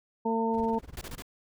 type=harmonic tone; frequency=226.3 Hz; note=A3; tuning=49 cents sharp; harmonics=1 / 2 / 3 / 4; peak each=-29 / -30 / -38 / -30 dBFS; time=0.25-0.79 s; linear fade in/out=10 ms
type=noise with tremolo; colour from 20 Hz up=brown; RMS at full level=-41 dBFS; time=0.53-1.2 s; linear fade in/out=20 ms; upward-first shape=sine; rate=20 Hz; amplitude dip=95%
type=noise bursts; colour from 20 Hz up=pink; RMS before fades=-41 dBFS; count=4; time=0.97-1.222 s; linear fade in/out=2 ms; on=42 ms; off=28 ms
effects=none